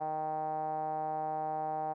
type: tone with low-pass filter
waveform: 5% pulse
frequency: 155.56 Hz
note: D#3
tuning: in tune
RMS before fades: -35 dBFS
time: 0-1.94 s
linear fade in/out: 20 ms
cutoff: 760 Hz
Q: 7.8
effects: none